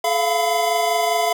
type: tone cluster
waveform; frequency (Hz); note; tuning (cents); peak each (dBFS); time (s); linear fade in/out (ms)
square; 431 / 686 / 711 / 1002; A4 / F5 / F5 / B5; -36 / -31 / +31 / +25; -27 / -20 / -27 / -25; 0.04-1.33; 5
effects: none

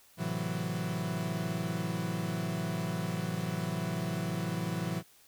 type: chord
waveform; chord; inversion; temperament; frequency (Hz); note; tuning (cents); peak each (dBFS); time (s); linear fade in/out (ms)
40% pulse; F# half-diminished seventh; first; equal; 110 / 130.81 / 164.81 / 185; A2 / C3 / E3 / F#3; 0 / 0 / 0 / 0; -39 / -40 / -34 / -36; 0.17-5.03; 50
effects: white hiss -61 dBFS RMS until 5.27 s

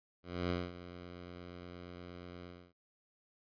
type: tone with ADSR envelope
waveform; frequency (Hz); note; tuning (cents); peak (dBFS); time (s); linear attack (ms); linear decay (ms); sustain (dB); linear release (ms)
10% pulse; 88.5; F2; +23; -24; 0.23-2.73; 270; 210; -15; 280
effects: resampled to 11025 Hz

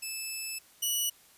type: tone pair in turn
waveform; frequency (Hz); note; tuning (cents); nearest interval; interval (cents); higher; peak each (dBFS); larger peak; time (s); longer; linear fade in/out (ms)
10% pulse; 2621 / 2942; E7 / F#7; -11 / -11; major second; 200; second; -26 / -19; second; 0.02-0.59 / 0.82-1.1; first; 10
effects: white hiss -59 dBFS RMS until 1.37 s + resampled to 32000 Hz

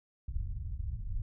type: low-pass noise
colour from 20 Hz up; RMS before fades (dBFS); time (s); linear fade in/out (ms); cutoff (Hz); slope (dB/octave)
pink; -36; 0.28-1.22; 5; 100; 24
effects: none

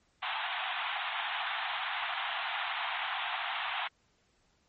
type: band-pass noise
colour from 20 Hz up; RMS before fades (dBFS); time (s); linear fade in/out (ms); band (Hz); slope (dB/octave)
pink; -35; 0.22-3.88; 10; 700 to 3700; 96
effects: pink hiss -71 dBFS RMS until 4.68 s + MP3 32 kbps

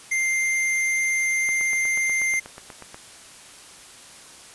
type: tone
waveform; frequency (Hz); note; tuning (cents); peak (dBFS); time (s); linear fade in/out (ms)
square; 2097; C7; +3; -21; 0.11-2.4; 10
type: click train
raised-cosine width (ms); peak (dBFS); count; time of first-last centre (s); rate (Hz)
0.5; -23; 13; 1.49-2.945; 8.25
effects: white hiss -45 dBFS RMS until 4.54 s + resampled to 24000 Hz

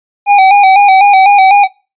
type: tone with vibrato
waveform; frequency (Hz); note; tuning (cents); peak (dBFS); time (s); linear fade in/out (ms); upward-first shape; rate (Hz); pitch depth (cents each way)
square; 788; G5; +9; -3; 0.26-1.68; 50; square; 4; 55
effects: noise-tail reverb RT60 0.3 s tail -24 dB re dry + resampled to 8000 Hz

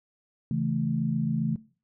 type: chord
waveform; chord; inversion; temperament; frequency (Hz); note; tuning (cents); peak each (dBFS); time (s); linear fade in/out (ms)
sine; A major; first; just; 137.5 / 165 / 220; C#3 / E3 / A3; -14 / +2 / 0; -29; 0.51-1.56; 2
effects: noise-tail reverb RT60 0.4 s tail -20 dB re dry

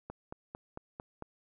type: click train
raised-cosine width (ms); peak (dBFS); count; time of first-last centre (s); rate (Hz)
1; -27; 6; 0.1-1.224; 4.45
effects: none

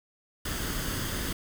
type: noise with comb filter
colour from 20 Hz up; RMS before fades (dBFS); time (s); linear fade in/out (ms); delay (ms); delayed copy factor
pink; -32; 0.45-1.33; 5; 0.62; +0.5
effects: none

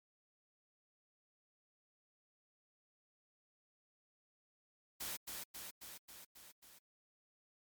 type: noise with echo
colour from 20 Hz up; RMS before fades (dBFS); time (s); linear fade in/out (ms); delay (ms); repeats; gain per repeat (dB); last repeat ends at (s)
white; -43; 5-5.17; 10; 270; 6; -3; 6.79
effects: MP3 96 kbps

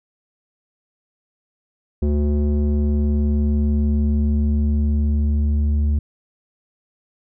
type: tone with low-pass filter sweep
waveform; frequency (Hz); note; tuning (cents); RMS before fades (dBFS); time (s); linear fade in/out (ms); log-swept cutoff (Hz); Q
square; 73.42; D2; 0; -18; 2.02-5.99; 5; 350 to 150; 1.9
effects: none

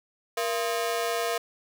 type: ring-modulated tone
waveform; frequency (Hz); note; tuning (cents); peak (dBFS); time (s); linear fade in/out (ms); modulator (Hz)
sawtooth; 576; D5; -34; -19; 0.37-1.38; 5; 105
effects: none

